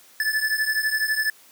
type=beating tone pair; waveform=square; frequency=1736 / 1748 Hz; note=A6 / A6; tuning=-24 / -12 cents; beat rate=12 Hz; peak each=-24 / -26 dBFS; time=0.2-1.3 s; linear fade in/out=2 ms; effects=white hiss -52 dBFS RMS until 1.51 s + high-pass 200 Hz 12 dB/octave